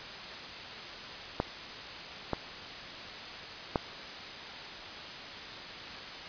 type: clicks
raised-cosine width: 1 ms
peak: -13 / -15 / -12 dBFS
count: 3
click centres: 1.401 / 2.333 / 3.758 s
effects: white hiss -42 dBFS RMS until 6.28 s + resampled to 11025 Hz

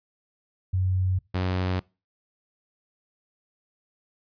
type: tone pair in turn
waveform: sine / sawtooth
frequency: 93 / 92.04 Hz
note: F#2 / F#2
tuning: +9 / -9 cents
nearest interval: unison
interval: 18 cents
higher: first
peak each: -21 / -20 dBFS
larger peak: second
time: 0.73-1.19 / 1.34-1.8 s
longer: neither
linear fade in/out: 10 ms
effects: noise-tail reverb RT60 0.3 s tail -24 dB re dry + resampled to 11025 Hz

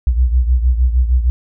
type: beating tone pair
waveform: sine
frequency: 60.6 / 67.1 Hz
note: B1 / C2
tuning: -32 / +44 cents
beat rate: 6.5 Hz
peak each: -11 / -17 dBFS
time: 0.07-1.3 s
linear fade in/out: 0 ms
effects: none

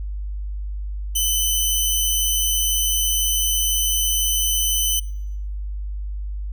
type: tone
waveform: 10% pulse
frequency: 3026 Hz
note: F#7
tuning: 38 cents sharp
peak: -10 dBFS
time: 1.15-5 s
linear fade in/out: 10 ms
effects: noise-tail reverb RT60 0.8 s tail -22 dB re dry + added 50 Hz sine -25 dBFS peak until 6.52 s

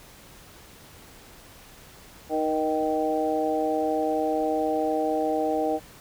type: harmonic tone with a mistuned harmonic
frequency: 155.56 Hz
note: D#3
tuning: in tune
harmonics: 2 / 3 / 4 / 5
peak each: -28 / -28 / -28 / -28 dBFS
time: 2.29-5.8 s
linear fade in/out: 50 ms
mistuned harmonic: 3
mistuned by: +25 cents
effects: pink hiss -49 dBFS RMS until 6 s

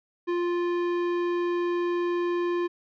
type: tone with tanh clipping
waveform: sine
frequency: 349.2 Hz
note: F4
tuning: in tune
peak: -26 dBFS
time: 0.27-2.68 s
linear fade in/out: 20 ms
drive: 15 dB
effects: none

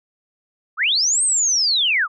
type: linear two-way sweep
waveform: sine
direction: up then down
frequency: 1108.7 to 8570 to 1108.7 Hz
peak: -15 dBFS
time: 0.77-2.08 s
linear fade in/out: 50 ms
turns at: 1.23 s
effects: none

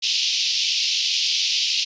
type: band-pass noise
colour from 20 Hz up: white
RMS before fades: -22 dBFS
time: 0.02-1.85 s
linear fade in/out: 20 ms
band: 2600 to 5600 Hz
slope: 48 dB/octave
effects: resampled to 16000 Hz

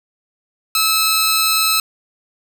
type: tone pair together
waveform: 15% pulse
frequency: 1298 / 4126 Hz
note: E6 / C8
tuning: -27 / -25 cents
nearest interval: octave + minor sixth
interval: 2002 cents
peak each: -10 dBFS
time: 0.75-1.8 s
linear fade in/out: 2 ms
effects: none

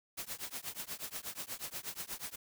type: noise with tremolo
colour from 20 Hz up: white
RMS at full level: -39 dBFS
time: 0.17-2.36 s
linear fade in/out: 10 ms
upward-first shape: triangle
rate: 8.3 Hz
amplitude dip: 100%
effects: none

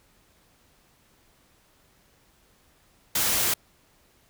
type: noise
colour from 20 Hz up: white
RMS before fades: -24 dBFS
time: 3.15-3.54 s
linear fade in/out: 5 ms
effects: pink hiss -62 dBFS RMS until 4.29 s

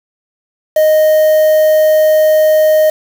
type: tone with quantisation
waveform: triangle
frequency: 620 Hz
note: D#5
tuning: 6 cents flat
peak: -4 dBFS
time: 0.76-2.9 s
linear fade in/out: 5 ms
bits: 4
effects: none

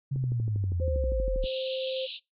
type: linear sweep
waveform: sine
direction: down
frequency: 138.59 to 32.4 Hz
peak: -26 dBFS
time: 0.11-1.46 s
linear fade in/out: 10 ms
type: click train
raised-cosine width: 3 ms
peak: -26 dBFS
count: 17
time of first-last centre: 0.16-1.44 s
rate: 12.5 Hz
type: tone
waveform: sine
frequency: 523.3 Hz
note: C5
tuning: in tune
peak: -30 dBFS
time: 0.8-2.07 s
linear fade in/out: 20 ms
type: band-pass noise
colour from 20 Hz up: pink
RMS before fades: -39 dBFS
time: 1.42-2.2 s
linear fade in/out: 50 ms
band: 2700 to 4100 Hz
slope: 96 dB/octave
effects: noise-tail reverb RT60 0.2 s tail -23 dB re dry

